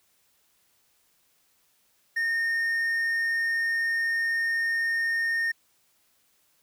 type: tone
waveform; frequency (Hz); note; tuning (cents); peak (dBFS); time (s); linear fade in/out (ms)
triangle; 1834; A#6; -29; -22; 2.16-5.52; 10
effects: white hiss -67 dBFS RMS until 6.62 s